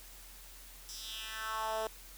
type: tone with high-pass filter sweep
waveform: 10% pulse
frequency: 220.1 Hz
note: A3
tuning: 1 cent sharp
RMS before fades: -39 dBFS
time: 0.89-1.87 s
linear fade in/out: 0 ms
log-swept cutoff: 5900 to 500 Hz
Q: 2.7
effects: added 42 Hz sine -54 dBFS peak until 2.17 s + white hiss -54 dBFS RMS until 2.17 s